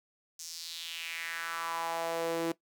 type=tone with high-pass filter sweep; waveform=sawtooth; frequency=166.3 Hz; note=E3; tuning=16 cents sharp; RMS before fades=-36 dBFS; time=0.39-2.52 s; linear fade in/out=5 ms; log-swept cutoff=6200 to 350 Hz; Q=3.2; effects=noise-tail reverb RT60 0.1 s tail -17 dB re dry